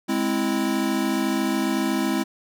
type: chord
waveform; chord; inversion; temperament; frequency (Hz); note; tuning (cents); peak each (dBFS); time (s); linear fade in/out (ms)
square; Ab augmented; none; equal; 207.7 / 261.6 / 329.6; Ab3 / C4 / E4; 0 / 0 / 0; -27 / -26 / -26; 0.08-2.24; 20
effects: none